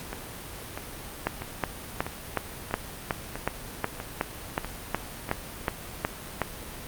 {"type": "two click trains", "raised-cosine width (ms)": 0.5, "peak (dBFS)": [-18, -9], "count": [9, 15], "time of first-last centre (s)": [[0.13, 5.291], [1.27, 6.417]], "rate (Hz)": [1.55, 2.72], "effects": ["pink hiss -40 dBFS RMS until 6.87 s", "Opus 48 kbps"]}